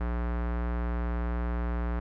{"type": "tone with low-pass filter", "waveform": "square", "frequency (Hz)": 59.3, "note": "A#1", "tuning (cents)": 30, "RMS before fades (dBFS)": -30, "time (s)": [0, 2], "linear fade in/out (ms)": 10, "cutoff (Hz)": 1500, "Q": 1.5, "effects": []}